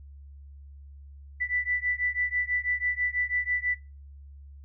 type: beating tone pair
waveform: sine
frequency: 1975.5 / 1981.6 Hz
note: B6 / B6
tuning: 0 / +5 cents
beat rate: 6.1 Hz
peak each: -29 / -29 dBFS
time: 1.4-3.75 s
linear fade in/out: 20 ms
effects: noise-tail reverb RT60 0.3 s tail -21 dB re dry + added 70 Hz sine -44 dBFS peak until 4.64 s